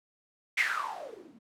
violet noise with low-pass filter sweep, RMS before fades -34 dBFS, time 0.57-1.39 s, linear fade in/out 10 ms, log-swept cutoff 2300 to 210 Hz, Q 10, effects none

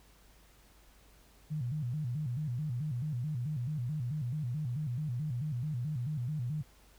sine tone with vibrato, 136.4 Hz, C#3, 28 cents flat, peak -32 dBFS, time 1.5-6.63 s, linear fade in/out 20 ms, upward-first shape square, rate 4.6 Hz, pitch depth 200 cents each way, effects added 50 Hz sine -61 dBFS peak until 6.98 s + pink hiss -63 dBFS RMS until 6.98 s

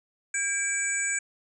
sine tone cluster, 1611 / 2312 / 6940 / 7950 Hz, G6 / D7 / A8 / B8, +47 / -28 / -25 / +10 cents, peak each -31 dBFS, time 0.34-1.19 s, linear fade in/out 5 ms, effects none

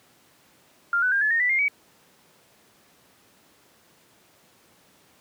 sine tone with pitch steps, 1396.9 / 1497.2 / 1604.6 / 1719.8 / 1843.2 / 1975.5 / 2117 / 2269 Hz, F6 / F#6 / G6 / A6 / A#6 / B6 / C7 / C#7, 0 / +20 / +40 / -40 / -20 / 0 / +20 / +40 cents, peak -19 dBFS, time 0.93-1.682 s, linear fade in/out 2 ms, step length 94 ms, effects pink hiss -58 dBFS RMS until 5.2 s + high-pass 150 Hz 12 dB/octave

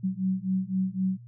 sine beating tone pair, 186.3 / 190.2 Hz, F#3 / F#3, +12 / +48 cents, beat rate 3.9 Hz, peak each -28 dBFS, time 0.03-1.18 s, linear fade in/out 20 ms, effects added 120 Hz sine -44 dBFS peak until 1.27 s

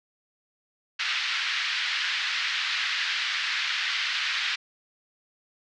pink band-pass noise, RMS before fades -28 dBFS, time 0.99-4.56 s, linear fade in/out 10 ms, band 1600 to 4500 Hz, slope 24 dB/octave, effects low-pass 7000 Hz 12 dB/octave

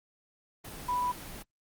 sine tone in noise, 987.8 Hz, B5, in tune, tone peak -27 dBFS, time 0.88-1.12 s, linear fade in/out 10 ms, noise pink, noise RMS -43 dBFS, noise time 0.64-1.43 s, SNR +13 dB, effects Opus 24 kbps

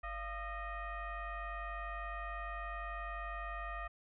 sine tone with frequency modulation, 587.3 Hz, D5, in tune, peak -39 dBFS, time 0.03-3.88 s, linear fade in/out 10 ms, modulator 637 Hz, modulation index 2.2, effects none

